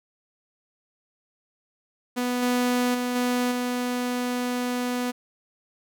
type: tone with level steps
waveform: sawtooth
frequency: 246.9 Hz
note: B3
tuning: in tune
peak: -20 / -17 / -21 / -18 / -21 dBFS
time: 2.16-5.12 s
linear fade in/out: 20 ms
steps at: 2.42 / 2.94 / 3.15 / 3.51 s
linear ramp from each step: 10 ms
effects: none